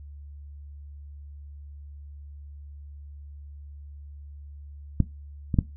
clicks, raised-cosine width 5 ms, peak -7 / -13 / -6 dBFS, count 3, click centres 5.003 / 5.542 / 5.588 s, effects noise-tail reverb RT60 0.2 s tail -17 dB re dry + added 72 Hz sine -40 dBFS peak until 5.76 s

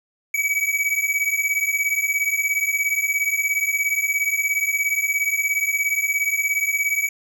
square beating tone pair, 2267 / 2284 Hz, C#7 / D7, +38 / -49 cents, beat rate 17 Hz, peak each -23 dBFS, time 0.34-7.09 s, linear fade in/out 5 ms, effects none

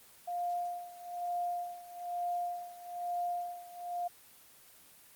sine tone with tremolo, 704 Hz, F5, 14 cents sharp, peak -31 dBFS, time 0.27-4.08 s, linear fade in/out 10 ms, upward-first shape sine, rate 1.1 Hz, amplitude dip 85%, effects white hiss -58 dBFS RMS until 5.15 s + Opus 24 kbps

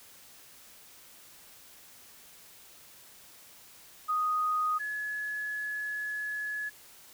sine tone pair in turn, 1244 / 1699.6 Hz, D#6 / G#6, -1 / +40 cents, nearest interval perfect fourth, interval 541 cents, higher second, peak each -26 / -32 dBFS, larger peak first, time 4.08-4.79 / 4.79-6.7 s, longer second, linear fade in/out 20 ms, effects white hiss -54 dBFS RMS until 7.13 s

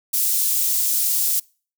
white high-pass noise, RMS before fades -20 dBFS, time 0.13-1.4 s, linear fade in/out 10 ms, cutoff 6700 Hz, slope 12 dB/octave, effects noise-tail reverb RT60 0.4 s tail -26 dB re dry

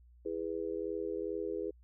sine chord, E major, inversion none, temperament just, 329.6 / 412 / 494.4 Hz, E4 / G#4 / B4, 0 / -14 / +2 cents, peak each -40 / -37 / -40 dBFS, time 0.25-1.71 s, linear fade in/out 10 ms, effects added 60 Hz sine -57 dBFS peak until 1.83 s

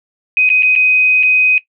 sine tone with dropouts, 2510 Hz, D#7, 15 cents sharp, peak -8 dBFS, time 0.37-1.58 s, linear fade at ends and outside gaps 1 ms, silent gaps 0.491-0.501 / 0.624-0.631 / 0.753-0.761 / 1.229-1.233 s, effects noise-tail reverb RT60 0.1 s tail -17 dB re dry

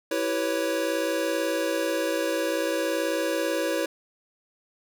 square chord, C# half-diminished seventh, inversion first, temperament equal with one note detuned, 329.6 / 387.7 / 493.9 / 554.4 Hz, E4 / G4 / B4 / C#5, 0 / -19 / 0 / 0 cents, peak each -30 / -35 / -31 / -29 dBFS, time 0.11-3.86 s, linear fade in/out 5 ms, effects none

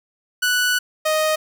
sawtooth tone pair in turn, 1481 / 622.7 Hz, F#6 / D#5, +1 / +1 cents, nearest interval octave + minor third, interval 1500 cents, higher first, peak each -13 dBFS, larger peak neither, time 0.42-0.79 / 1.05-1.36 s, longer first, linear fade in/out 10 ms, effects none

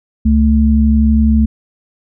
sine tone pair together, 69.3 / 220 Hz, C#2 / A3, 0 / 0 cents, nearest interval octave + minor sixth, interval 2000 cents, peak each -10 dBFS, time 0.25-1.46 s, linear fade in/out 10 ms, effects none

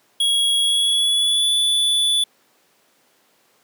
square tone with pitch glide, 3322 to 3463 Hz, G#7 to A7, 0 to -28 cents, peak -16 dBFS, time 0.2-2.24 s, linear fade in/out 5 ms, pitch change +72 cents, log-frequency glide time 0.61-1.53 s, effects pink hiss -59 dBFS RMS until 3.63 s + high-pass 300 Hz 12 dB/octave

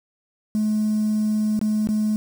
triangle tone with dropouts, 214 Hz, A3, 48 cents flat, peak -15 dBFS, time 0.55-2.16 s, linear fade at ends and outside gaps 0 ms, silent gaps 1.592-1.614 / 1.872-1.889 s, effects tanh soft clip ceiling -15 dBFS + 7-bit

